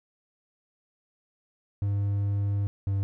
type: tone pair in turn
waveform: triangle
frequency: 100.7 / 98.46 Hz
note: G2 / G2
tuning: +47 / +8 cents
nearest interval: unison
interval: 39 cents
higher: first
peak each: -22 dBFS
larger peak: neither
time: 1.82-2.67 / 2.87-3.03 s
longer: first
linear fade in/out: 0 ms
effects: none